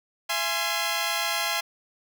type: chord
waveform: 10% pulse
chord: E augmented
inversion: none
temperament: equal with one note detuned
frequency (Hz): 675.1 / 830.6 / 1046.5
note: E5 / G#5 / B#5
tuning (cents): +41 / 0 / 0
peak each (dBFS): -21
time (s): 0.29-1.61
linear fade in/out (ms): 10
effects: none